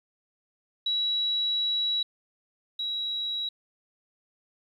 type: tone pair in turn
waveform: sine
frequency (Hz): 3900 / 3878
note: B7 / B7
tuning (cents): -23 / -32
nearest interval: unison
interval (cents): 9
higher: first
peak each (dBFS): -24 / -28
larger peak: first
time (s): 0.86-2.03 / 2.79-3.49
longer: first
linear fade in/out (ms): 5
effects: 10-bit